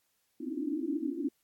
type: band-pass noise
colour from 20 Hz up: white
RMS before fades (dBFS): -34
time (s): 0.4-1.29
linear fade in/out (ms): 5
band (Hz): 260 to 330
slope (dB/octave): 96
effects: white hiss -75 dBFS RMS until 1.43 s + AAC 64 kbps